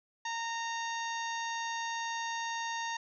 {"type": "harmonic tone with a mistuned harmonic", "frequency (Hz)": 922, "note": "A#5", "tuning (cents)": -19, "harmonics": [1, 2, 3, 4, 5, 6, 7], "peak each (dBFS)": [-36, -39, -46, -45, -50, -48, -47], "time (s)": [0.25, 2.97], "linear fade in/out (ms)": 5, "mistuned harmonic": 6, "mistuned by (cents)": 36, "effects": []}